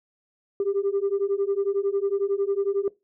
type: beating tone pair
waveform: sine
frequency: 391.8 / 402.8 Hz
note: G4 / G4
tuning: -1 / +47 cents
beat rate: 11 Hz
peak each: -24 / -24 dBFS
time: 0.6-2.88 s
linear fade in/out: 2 ms
effects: noise-tail reverb RT60 0.2 s tail -20 dB re dry + tanh soft clip ceiling -17 dBFS

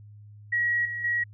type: tone with level steps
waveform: sine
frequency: 1909 Hz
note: A#6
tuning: 41 cents sharp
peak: -22 / -30 / -23 dBFS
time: 0.52-1.24 s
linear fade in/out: 10 ms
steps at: 0.85 / 1.04 s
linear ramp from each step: 5 ms
effects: added 104 Hz sine -45 dBFS peak until 1.33 s

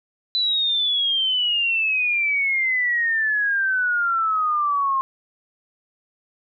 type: exponential sweep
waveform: sine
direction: down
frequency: 4007 to 1061 Hz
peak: -18 dBFS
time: 0.35-5.01 s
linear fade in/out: 0 ms
effects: none

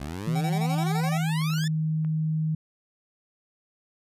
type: exponential sweep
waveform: 15% pulse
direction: up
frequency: 66.4 to 1810 Hz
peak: -26 dBFS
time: 0-1.68 s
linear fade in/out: 5 ms
type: tone with pitch glide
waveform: sine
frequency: 161 to 157.05 Hz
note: E3 to D#3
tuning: -41 to +16 cents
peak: -23 dBFS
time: 0.27-2.55 s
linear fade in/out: 5 ms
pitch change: -43 cents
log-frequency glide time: 1.14-1.43 s
type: tone bursts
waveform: square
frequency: 764 Hz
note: G5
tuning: 45 cents flat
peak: -31 dBFS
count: 10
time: 0.35-1.18 s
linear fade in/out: 10 ms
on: 65 ms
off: 20 ms
type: clicks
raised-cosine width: 0.5 ms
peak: -33 dBFS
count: 11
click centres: 0.845 / 0.957 / 1.015 / 1.048 / 1.294 / 1.415 / 1.503 / 1.536 / 1.583 / 1.64 / 2.048 s
effects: resampled to 32000 Hz

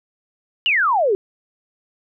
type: exponential sweep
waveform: sine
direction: down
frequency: 3010 to 371.6 Hz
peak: -14 dBFS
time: 0.66-1.15 s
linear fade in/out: 0 ms
effects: none

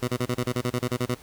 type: tone bursts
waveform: 15% pulse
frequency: 123.47 Hz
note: B2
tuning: in tune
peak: -17 dBFS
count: 13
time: 0.02-1.148 s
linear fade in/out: 10 ms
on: 60 ms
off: 29 ms
effects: pink hiss -50 dBFS RMS until 1.22 s

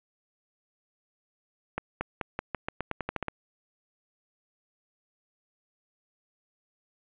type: accelerating click train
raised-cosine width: 0.5 ms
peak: -15 dBFS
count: 13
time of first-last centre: 1.78-3.283 s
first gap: 230 ms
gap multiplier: 0.88
effects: resampled to 8000 Hz + 7-bit

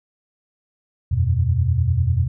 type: chord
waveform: sine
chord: E suspended second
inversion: none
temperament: equal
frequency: 82.41 / 92.5 / 123.47 Hz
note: E2 / F#2 / B2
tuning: 0 / 0 / 0 cents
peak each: -20 dBFS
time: 1.11-2.28 s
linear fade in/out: 10 ms
effects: none

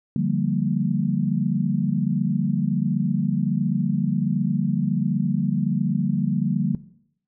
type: chord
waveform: sine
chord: G minor seventh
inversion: second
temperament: equal with one note detuned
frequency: 146.83 / 174.61 / 196 / 230.5 Hz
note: D3 / F3 / G3 / Bb3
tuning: 0 / 0 / 0 / -19 cents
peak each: -25 dBFS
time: 0.16-6.75 s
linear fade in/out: 2 ms
effects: noise-tail reverb RT60 0.7 s tail -18 dB re dry

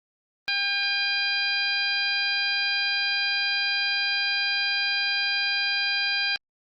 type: harmonic tone with a mistuned harmonic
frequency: 800 Hz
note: G5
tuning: 35 cents sharp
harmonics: 1 / 2 / 3 / 4 / 5 / 6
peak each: -39 / -28 / -28 / -32 / -30 / -29 dBFS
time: 0.48-6.36 s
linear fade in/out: 0 ms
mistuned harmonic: 3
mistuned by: +25 cents
effects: Opus 24 kbps

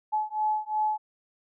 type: beating tone pair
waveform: sine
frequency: 855 / 857.8 Hz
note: A5 / A5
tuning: -50 / -44 cents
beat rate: 2.8 Hz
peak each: -28 dBFS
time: 0.12-0.98 s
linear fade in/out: 20 ms
effects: none

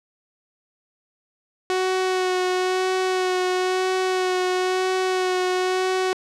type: tone with vibrato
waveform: sawtooth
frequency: 370 Hz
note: F#4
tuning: in tune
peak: -16 dBFS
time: 1.7-6.13 s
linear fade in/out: 0 ms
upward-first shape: sine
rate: 1 Hz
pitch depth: 17 cents each way
effects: low-pass 7000 Hz 12 dB/octave

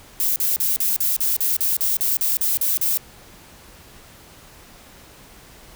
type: noise bursts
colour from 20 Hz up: violet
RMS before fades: -20 dBFS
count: 14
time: 0.2-2.973 s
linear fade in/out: 0 ms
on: 160 ms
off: 41 ms
effects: pink hiss -46 dBFS RMS until 5.75 s

